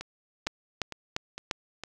two click trains, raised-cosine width 0.2 ms, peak -20 / -11 dBFS, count 5 / 4, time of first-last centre 0.01-1.836 / 0.47-1.512 s, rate 2.19 / 2.88 Hz, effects none

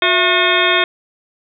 harmonic tone with a mistuned harmonic, 361.5 Hz, F#4, 40 cents flat, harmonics 1 / 2 / 3 / 4 / 5 / 6 / 7 / 9 / 10, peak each -20 / -20 / -20 / -20 / -20 / -20 / -20 / -20 / -20 dBFS, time 0.02-0.84 s, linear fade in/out 2 ms, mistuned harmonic 2, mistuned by -140 cents, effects none

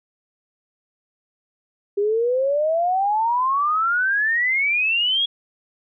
sine exponential sweep, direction up, 397.6 to 3352 Hz, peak -17 dBFS, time 1.97-5.26 s, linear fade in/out 10 ms, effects none

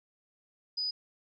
sine tone, 4970 Hz, D#8, 3 cents flat, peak -30 dBFS, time 0.77-0.91 s, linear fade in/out 10 ms, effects none

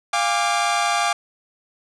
sawtooth chord, D diminished, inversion first, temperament equal with one note detuned, 698.5 / 810.7 / 1174.7 Hz, F5 / Ab5 / D6, 0 / -42 / 0 cents, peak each -19 dBFS, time 0.13-1.13 s, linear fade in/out 5 ms, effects resampled to 22050 Hz + 8-bit

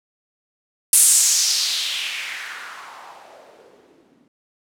violet noise with low-pass filter sweep, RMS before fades -22 dBFS, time 0.93-4.28 s, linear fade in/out 2 ms, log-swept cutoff 10000 to 230 Hz, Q 2.7, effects none

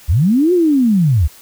sine linear two-way sweep, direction up then down, 60.3 to 368.7 to 64 Hz, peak -9 dBFS, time 0.08-1.28 s, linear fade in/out 20 ms, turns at 0.53 s, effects white hiss -42 dBFS RMS until 1.41 s

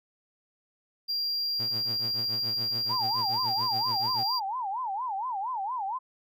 triangle tone, 4763 Hz, D8, 24 cents sharp, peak -26 dBFS, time 1.08-4.4 s, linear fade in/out 20 ms
sawtooth tone with tremolo, 116.54 Hz, A#2, in tune, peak -32 dBFS, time 1.59-4.24 s, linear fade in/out 10 ms, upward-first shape triangle, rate 7 Hz, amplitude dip 100%
sine tone with vibrato, 892 Hz, A5, 23 cents sharp, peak -29 dBFS, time 2.89-5.99 s, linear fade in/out 20 ms, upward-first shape sine, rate 4.3 Hz, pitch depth 260 cents each way
effects none

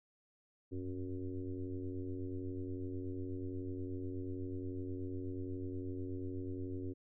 sine tone with frequency modulation, 185.7 Hz, F#3, 7 cents sharp, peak -38 dBFS, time 0.71-6.94 s, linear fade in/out 20 ms, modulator 90.8 Hz, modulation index 2.3, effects none

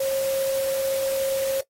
sine tone in noise, 539 Hz, C#5, 49 cents flat, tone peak -21 dBFS, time 0-1.61 s, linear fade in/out 5 ms, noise white, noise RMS -34 dBFS, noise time 0-1.61 s, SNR +10 dB, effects noise-tail reverb RT60 0.1 s tail -19 dB re dry + AAC 48 kbps

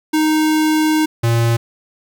square tone pair in turn, 310.6 / 116.34 Hz, D#4 / A#2, -3 / -3 cents, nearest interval octave + perfect fourth, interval 1700 cents, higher first, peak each -13 dBFS, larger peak neither, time 0.13-1.06 / 1.23-1.57 s, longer first, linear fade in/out 10 ms, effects 9-bit

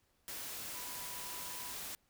sine tone in noise, 987 Hz, B5, 1 cent flat, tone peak -52 dBFS, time 0.75-1.73 s, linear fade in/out 0 ms, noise white, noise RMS -44 dBFS, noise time 0.28-1.95 s, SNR -11 dB, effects pink hiss -75 dBFS RMS until 2.09 s

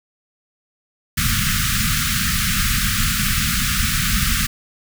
pink band-stop noise, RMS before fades -19 dBFS, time 1.17-4.47 s, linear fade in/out 10 ms, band 240 to 1200 Hz, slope 96 dB/octave, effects none

